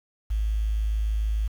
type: tone with quantisation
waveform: sine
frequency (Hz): 53.4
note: G#1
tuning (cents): +49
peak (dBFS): -22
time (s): 0.3-1.48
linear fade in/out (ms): 10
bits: 8
effects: none